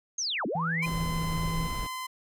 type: linear two-way sweep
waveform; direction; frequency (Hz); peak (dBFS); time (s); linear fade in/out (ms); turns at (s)
sine; down then up; 6600 to 179.7 to 2484; -28; 0.18-0.86; 5; 0.46
type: tone with pitch glide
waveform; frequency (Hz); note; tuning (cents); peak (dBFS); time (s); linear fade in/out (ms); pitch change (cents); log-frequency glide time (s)
triangle; 164.81 to 162.73; E3 to E3; 0 to -22; -28; 0.55-1.67; 5; -22; 0.85-1.24
type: tone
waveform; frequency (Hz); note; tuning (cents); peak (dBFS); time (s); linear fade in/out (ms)
sawtooth; 1027; C6; -33; -30; 0.82-2.07; 10
type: noise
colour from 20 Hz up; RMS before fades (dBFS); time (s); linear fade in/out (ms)
brown; -34; 0.86-1.87; 5
effects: none